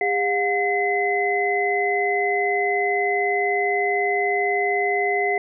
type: tone cluster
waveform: sine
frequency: 404.6 / 718 / 2038 Hz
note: G#4 / F5 / C7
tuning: -45 / +48 / -46 cents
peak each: -23 dBFS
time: 0.01-5.38 s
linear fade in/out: 2 ms
effects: none